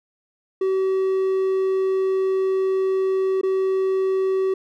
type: tone with dropouts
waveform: triangle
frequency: 381 Hz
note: G4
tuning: 49 cents flat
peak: -16 dBFS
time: 0.61-4.54 s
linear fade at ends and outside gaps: 5 ms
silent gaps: 3.413-3.432 s
effects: none

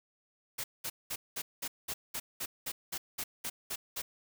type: noise bursts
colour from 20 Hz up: white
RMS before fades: -37 dBFS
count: 14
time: 0.58-4.02 s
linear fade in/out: 10 ms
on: 60 ms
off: 200 ms
effects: none

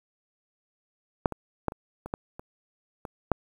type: clicks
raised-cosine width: 1 ms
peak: -7 / -19 / -11 / -24 / -23 / -15 / -25 / -22 / -7 dBFS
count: 9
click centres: 1.258 / 1.323 / 1.683 / 1.721 / 2.06 / 2.139 / 2.395 / 3.052 / 3.317 s
effects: 8-bit

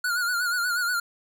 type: tone with vibrato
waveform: square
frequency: 1436 Hz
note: F6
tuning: 48 cents sharp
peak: -24 dBFS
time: 0.04-1 s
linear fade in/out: 5 ms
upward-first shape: sine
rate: 8.3 Hz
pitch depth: 65 cents each way
effects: 11-bit

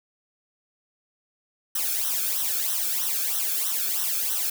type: noise with flanger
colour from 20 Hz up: blue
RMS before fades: -26 dBFS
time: 1.75-4.5 s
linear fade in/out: 5 ms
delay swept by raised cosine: 0.42 to 1.05 ms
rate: 3.1 Hz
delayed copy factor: -0.85
effects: none

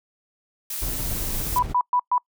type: noise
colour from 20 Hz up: blue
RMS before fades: -30 dBFS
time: 0.7-1.59 s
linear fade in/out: 5 ms
type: noise with tremolo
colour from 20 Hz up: brown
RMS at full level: -28 dBFS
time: 0.81-1.74 s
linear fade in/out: 20 ms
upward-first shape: sine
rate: 17 Hz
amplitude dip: 35%
type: tone bursts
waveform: sine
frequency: 987.8 Hz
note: B5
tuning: in tune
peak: -17 dBFS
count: 4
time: 1.56-2.18 s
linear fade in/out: 2 ms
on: 65 ms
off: 120 ms
effects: noise-tail reverb RT60 0.1 s tail -26 dB re dry

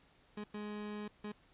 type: tone bursts at uneven times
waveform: 30% pulse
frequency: 209.1 Hz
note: G#3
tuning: 12 cents sharp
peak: -38 dBFS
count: 3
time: 0.37-0.44 / 0.54-1.08 / 1.24-1.32 s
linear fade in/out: 5 ms
effects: pink hiss -67 dBFS RMS until 1.53 s + resampled to 8000 Hz

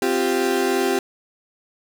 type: chord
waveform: 35% pulse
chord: C suspended fourth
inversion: none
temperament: equal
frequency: 261.6 / 349.2 / 392 Hz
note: C4 / F4 / G4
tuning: 0 / 0 / 0 cents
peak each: -23 / -22 / -19 dBFS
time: 0.02-0.99 s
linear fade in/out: 2 ms
effects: none

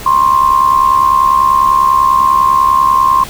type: tone with amplitude modulation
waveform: sine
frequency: 1059 Hz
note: C6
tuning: 21 cents sharp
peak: -3 dBFS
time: 0.06-3.24 s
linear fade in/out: 5 ms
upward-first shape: sine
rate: 70.1 Hz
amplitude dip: 70%
effects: added 50 Hz sine -35 dBFS peak until 3.29 s + pink hiss -28 dBFS RMS until 3.29 s

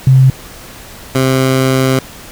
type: tone pair in turn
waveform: sine / 15% pulse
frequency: 131.6 / 131.6 Hz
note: C3 / C3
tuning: +10 / +10 cents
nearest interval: unison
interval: 0 cents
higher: neither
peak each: -3 dBFS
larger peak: neither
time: 0.07-0.3 / 1.15-1.99 s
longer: second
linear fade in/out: 2 ms
effects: pink hiss -33 dBFS RMS until 2.31 s

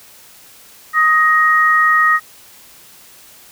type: tone pair together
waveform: sine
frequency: 1253 / 1877.4 Hz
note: D#6 / A#6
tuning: +12 / +12 cents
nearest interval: perfect fifth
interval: 700 cents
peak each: -12 dBFS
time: 0.93-2.2 s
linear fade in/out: 50 ms
effects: white hiss -43 dBFS RMS until 3.51 s

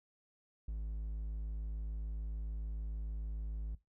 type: tone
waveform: triangle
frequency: 53.4 Hz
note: G#1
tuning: 49 cents sharp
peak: -35 dBFS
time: 0.68-3.75 s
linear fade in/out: 5 ms
effects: noise-tail reverb RT60 0.2 s tail -19 dB re dry

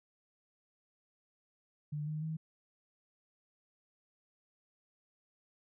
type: tone with pitch steps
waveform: sine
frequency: 149 / 153.72 / 158.59 Hz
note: D3 / D#3 / D#3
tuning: +25 / -21 / +33 cents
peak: -35 dBFS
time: 1.92-2.37 s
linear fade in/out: 10 ms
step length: 150 ms
effects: none

